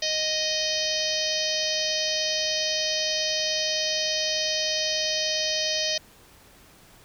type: harmonic tone with a mistuned harmonic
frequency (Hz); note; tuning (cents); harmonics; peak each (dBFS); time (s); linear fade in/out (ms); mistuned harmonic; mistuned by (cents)
622.3; D#5; 0; 1 / 3 / 4 / 5 / 6 / 7 / 8 / 9 / 10; -31 / -35 / -36 / -31 / -34 / -31 / -31 / -33 / -35; 0.02-5.98; 5; 10; -30
effects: pink hiss -53 dBFS RMS until 7.04 s